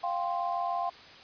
sine chord, F suspended second, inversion none, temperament just, 698.5 / 785.8 / 1047.7 Hz, F5 / G5 / C6, 0 / +4 / +2 cents, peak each -31 / -34 / -34 dBFS, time 0.03-0.9 s, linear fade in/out 10 ms, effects white hiss -50 dBFS RMS until 1.23 s + resampled to 11025 Hz

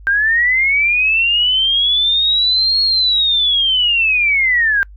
sine linear two-way sweep, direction up then down, 1568 to 4320 to 1568 Hz, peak -11 dBFS, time 0.07-4.83 s, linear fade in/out 0 ms, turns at 2.82 s, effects noise-tail reverb RT60 0.1 s tail -26 dB re dry + added 50 Hz sine -35 dBFS peak until 4.96 s

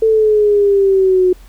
sine exponential sweep, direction down, 446.9 to 362.5 Hz, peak -8 dBFS, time 0.02-1.33 s, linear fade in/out 5 ms, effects added 43 Hz sine -37 dBFS peak until 1.48 s + pink hiss -48 dBFS RMS until 1.48 s

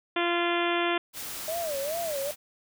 harmonic tone, 345.3 Hz, F4, 20 cents flat, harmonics 1 / 2 / 3 / 4 / 5 / 6 / 7 / 8 / 9 / 10, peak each -28 / -31 / -33 / -34 / -35 / -36 / -36 / -37 / -38 / -38 dBFS, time 0.16-0.98 s, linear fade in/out 5 ms
white noise, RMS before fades -37 dBFS, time 1.13-2.36 s, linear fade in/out 50 ms
sine tone with vibrato, 613 Hz, D#5, 26 cents flat, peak -29 dBFS, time 1.48-2.31 s, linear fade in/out 2 ms, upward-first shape sine, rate 2.4 Hz, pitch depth 200 cents each way
effects none

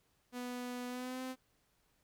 sawtooth tone with pitch glide, 246.9 to 258 Hz, B3 to C4, 0 to -24 cents, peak -36 dBFS, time 0.32-1.36 s, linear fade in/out 50 ms, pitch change +76 cents, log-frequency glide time 0.88-1.21 s, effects pink hiss -75 dBFS RMS until 2.03 s

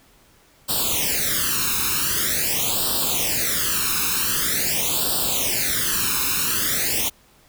white noise with flanger, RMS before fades -22 dBFS, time 0.68-7.1 s, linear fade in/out 20 ms, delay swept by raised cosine 0.23 to 0.77 ms, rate 0.45 Hz, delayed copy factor +1, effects pink hiss -55 dBFS RMS until 7.48 s

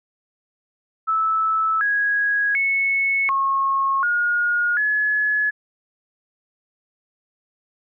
sine tone with pitch steps, 1309 / 1657 / 2201 / 1088 / 1433 / 1701 Hz, E6 / G#6 / C#7 / C#6 / F6 / G#6, -13 / -4 / -13 / -33 / +44 / +41 cents, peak -17 dBFS, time 1.07-5.51 s, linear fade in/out 20 ms, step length 740 ms, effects none

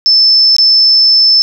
sine tone with dropouts, 5274 Hz, E8, in tune, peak -4 dBFS, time 0.06-1.42 s, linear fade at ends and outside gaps 0 ms, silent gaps 0.565-0.584 s, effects 7-bit

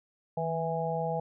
harmonic tone with a mistuned harmonic, 164.81 Hz, E3, in tune, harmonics 1 / 3 / 4 / 5, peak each -34 / -34 / -34 / -34 dBFS, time 0.37-1.2 s, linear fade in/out 5 ms, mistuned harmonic 1, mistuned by -46 cents, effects none

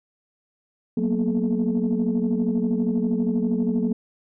sine tone cluster, 185.8 / 230.6 / 243.1 / 429.7 Hz, F#3 / A#3 / B3 / A4, +7 / -19 / -27 / -41 cents, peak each -25 / -22 / -25 / -29 dBFS, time 0.97-3.93 s, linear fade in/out 5 ms, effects tanh soft clip ceiling -13 dBFS

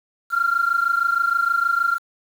sine tone pair together, 1370.5 / 1396.9 Hz, F6 / F6, -33 / 0 cents, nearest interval unison, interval 33 cents, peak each -19 / -19 dBFS, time 0.3-1.99 s, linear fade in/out 50 ms, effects tanh soft clip ceiling -11 dBFS + 7-bit

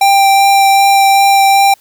square tone with vibrato, 788 Hz, G5, 9 cents sharp, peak -6 dBFS, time 0.01-1.74 s, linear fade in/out 5 ms, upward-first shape sine, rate 2.6 Hz, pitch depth 9 cents each way, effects white hiss -49 dBFS RMS until 1.8 s

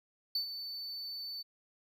triangle tone with ADSR envelope, 4513 Hz, C#8, 30 cents sharp, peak -28 dBFS, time 0.35-1.43 s, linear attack 3 ms, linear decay 100 ms, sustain -10 dB, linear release 19 ms, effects none

